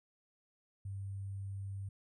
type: tone with sample-and-hold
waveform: sine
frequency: 98 Hz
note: G2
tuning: in tune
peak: -39 dBFS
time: 0.85-1.89 s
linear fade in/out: 5 ms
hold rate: 8820 Hz
effects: resampled to 32000 Hz